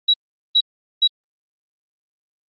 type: tone bursts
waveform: sine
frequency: 3885 Hz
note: B7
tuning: 29 cents flat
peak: -11 dBFS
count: 3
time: 0.08-1.077 s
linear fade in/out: 10 ms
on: 59 ms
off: 410 ms
effects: Opus 32 kbps